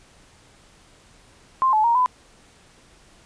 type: tone with pitch steps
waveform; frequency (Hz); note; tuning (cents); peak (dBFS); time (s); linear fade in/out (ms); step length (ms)
sine; 1051 / 862 / 936 / 1004; C6 / A5 / A#5 / B5; +7 / -36 / +7 / +28; -15; 1.62-2.06; 0; 110
effects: pink hiss -53 dBFS RMS until 3.25 s + resampled to 22050 Hz